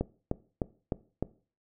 click train, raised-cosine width 2 ms, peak -15 dBFS, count 5, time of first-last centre 0.01-1.226 s, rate 3.29 Hz, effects noise-tail reverb RT60 0.4 s tail -19 dB re dry

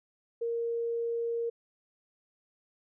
sine tone, 465.8 Hz, A#4, 1 cent flat, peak -29 dBFS, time 0.41-1.5 s, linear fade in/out 10 ms, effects none

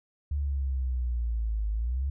sine exponential two-way sweep, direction down then up, 73.2 to 51.91 to 70.8 Hz, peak -26 dBFS, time 0.31-2.1 s, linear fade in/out 5 ms, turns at 1.7 s, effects none

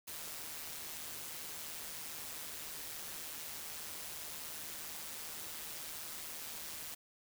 white noise with amplitude modulation, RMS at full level -43 dBFS, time 0.07-6.95 s, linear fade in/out 10 ms, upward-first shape sine, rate 156 Hz, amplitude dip 50%, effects none

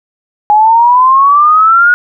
sine exponential sweep, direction up, 830.6 to 1458 Hz, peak -3 dBFS, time 0.5-1.94 s, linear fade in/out 0 ms, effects none

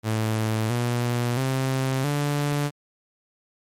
sawtooth tone with pitch steps, 110 / 120.65 / 132.33 / 145.15 Hz, A2 / B2 / C3 / D3, 0 / -40 / +20 / -20 cents, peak -18 dBFS, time 0.03-2.71 s, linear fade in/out 50 ms, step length 670 ms, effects MP3 64 kbps

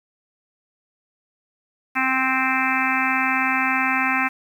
harmonic tone, 261.6 Hz, C4, in tune, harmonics 1 / 3 / 4 / 5 / 6 / 7 / 8 / 9 / 10, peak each -27 / -27 / -27 / -27 / -27 / -27 / -27 / -27 / -27 dBFS, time 1.95-4.29 s, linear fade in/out 20 ms, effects 8-bit

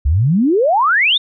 sine exponential sweep, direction up, 63.2 to 3753 Hz, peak -10 dBFS, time 0.05-1.18 s, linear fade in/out 10 ms, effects none

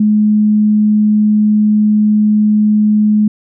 sine tone, 211.7 Hz, G#3, 33 cents sharp, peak -7 dBFS, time 0-3.28 s, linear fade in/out 5 ms, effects none

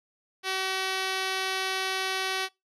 5% pulse tone, 379.5 Hz, F#4, 44 cents sharp, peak -16 dBFS, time 0.43-2.49 s, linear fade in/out 50 ms, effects noise-tail reverb RT60 0.2 s tail -23 dB re dry + low-pass 9000 Hz 12 dB/octave

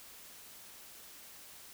silence, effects white hiss -53 dBFS RMS until 1.73 s

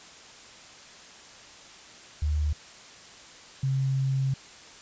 sine tone pair in turn, 75.3 / 134.17 Hz, D2 / C3, +44 / +44 cents, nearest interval minor seventh, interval 1000 cents, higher second, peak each -23 dBFS, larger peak neither, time 2.22-2.53 / 3.63-4.34 s, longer second, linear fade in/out 5 ms, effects white hiss -48 dBFS RMS until 4.81 s + resampled to 16000 Hz

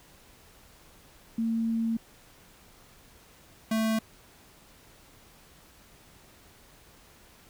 sine / square tone pair in turn, 227.1 / 221.3 Hz, A#3 / A3, -45 / +10 cents, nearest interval unison, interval 45 cents, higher first, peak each -25 dBFS, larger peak neither, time 1.38-1.97 / 3.71-3.99 s, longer first, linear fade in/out 5 ms, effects pink hiss -56 dBFS RMS until 7.49 s

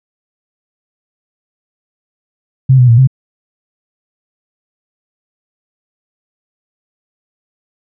sine tone with pitch steps, 131.7 / 124.8 / 116.1 / 131.5 Hz, C3 / B2 / A#2 / C3, +12 / +19 / -7 / +9 cents, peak -3 dBFS, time 2.69-3.074 s, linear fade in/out 10 ms, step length 96 ms, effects none

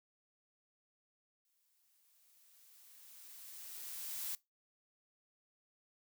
blue noise with exponential growth, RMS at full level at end -40 dBFS, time 1.45-4.35 s, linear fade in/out 1 ms, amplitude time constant 630 ms, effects noise-tail reverb RT60 0.2 s tail -21 dB re dry

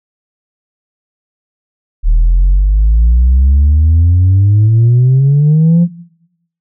sine exponential sweep, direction up, 38.03 to 176.7 Hz, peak -3 dBFS, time 2.03-5.88 s, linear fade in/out 50 ms, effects noise-tail reverb RT60 0.8 s tail -20 dB re dry + tanh soft clip ceiling -3 dBFS

